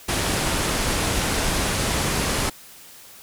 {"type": "low-pass noise", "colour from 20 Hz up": "pink", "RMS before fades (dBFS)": -23, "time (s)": [0.08, 2.5], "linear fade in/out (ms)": 10, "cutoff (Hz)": 12000, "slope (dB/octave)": 96, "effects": ["white hiss -45 dBFS RMS until 3.22 s"]}